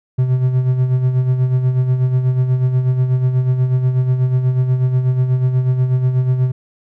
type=tone with tremolo; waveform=triangle; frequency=127.9 Hz; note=C3; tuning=39 cents flat; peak=-8 dBFS; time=0.18-6.52 s; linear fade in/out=10 ms; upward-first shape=sine; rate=8.2 Hz; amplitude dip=55%; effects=none